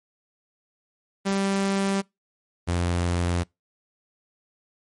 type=tone pair in turn; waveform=sawtooth; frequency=196 / 87.31 Hz; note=G3 / F2; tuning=0 / 0 cents; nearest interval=octave + major second; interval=1400 cents; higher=first; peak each=-18 dBFS; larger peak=neither; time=1.25-2.02 / 2.67-3.44 s; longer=neither; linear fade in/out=20 ms; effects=noise-tail reverb RT60 0.2 s tail -25 dB re dry + MP3 48 kbps